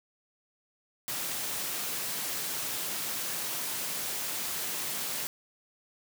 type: high-pass noise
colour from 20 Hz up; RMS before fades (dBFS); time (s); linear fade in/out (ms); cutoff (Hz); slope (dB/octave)
white; -34; 1.08-5.27; 0; 100; 96
effects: none